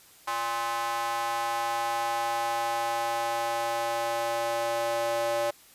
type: tone with high-pass filter sweep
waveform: square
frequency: 116.54 Hz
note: A#2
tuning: in tune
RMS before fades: -29 dBFS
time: 0.27-5.51 s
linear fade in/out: 10 ms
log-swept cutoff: 960 to 610 Hz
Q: 3.6
effects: white hiss -55 dBFS RMS until 5.74 s + resampled to 32000 Hz